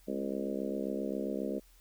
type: harmonic tone with a mistuned harmonic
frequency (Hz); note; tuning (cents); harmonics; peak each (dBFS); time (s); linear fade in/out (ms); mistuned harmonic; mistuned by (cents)
67.5; C#2; -45; 3 / 4 / 5 / 6 / 7 / 8 / 9; -38 / -39 / -40 / -41 / -41 / -42 / -43; 0.07-1.6; 20; 3; +32
effects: added 42 Hz sine -59 dBFS peak until 1.8 s + white hiss -65 dBFS RMS until 1.8 s